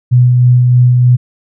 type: tone with tremolo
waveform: sine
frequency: 124 Hz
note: B2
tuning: 7 cents sharp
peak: -3 dBFS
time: 0.11-1.17 s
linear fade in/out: 20 ms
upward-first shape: sine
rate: 3.2 Hz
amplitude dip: 25%
effects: none